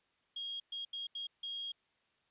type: tone bursts at uneven times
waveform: sine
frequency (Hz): 3263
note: G#7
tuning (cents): -31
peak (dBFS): -38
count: 5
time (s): 0.36-0.6 / 0.72-0.85 / 0.93-1.07 / 1.15-1.27 / 1.43-1.72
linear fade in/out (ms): 5
effects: white hiss -75 dBFS RMS until 2.3 s + resampled to 8000 Hz